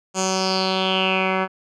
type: tone with low-pass filter sweep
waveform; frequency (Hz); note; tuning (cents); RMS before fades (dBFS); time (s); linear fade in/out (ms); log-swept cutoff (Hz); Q
10% pulse; 188.7; F#3; +34; -21; 0.14-1.48; 50; 7200 to 1800; 5.6
effects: none